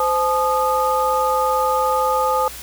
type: tone cluster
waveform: sine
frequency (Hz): 515 / 860 / 1231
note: C5 / A5 / D#6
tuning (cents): -28 / -40 / -19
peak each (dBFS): -20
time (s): 0-2.48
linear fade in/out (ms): 2
effects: added 60 Hz sine -41 dBFS peak until 2.62 s + white hiss -35 dBFS RMS until 2.62 s

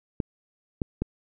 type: clicks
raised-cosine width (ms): 3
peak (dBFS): -13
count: 3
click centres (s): 0.202 / 0.818 / 1.02
effects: none

